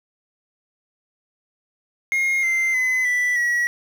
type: tone with pitch steps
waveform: triangle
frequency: 2139 / 2083 / 2028 / 1975.1 / 1923.3 Hz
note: C7 / C7 / B6 / B6 / B6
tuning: +38 / -8 / +45 / 0 / -46 cents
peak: -16 dBFS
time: 2.12-3.67 s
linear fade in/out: 0 ms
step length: 310 ms
effects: 7-bit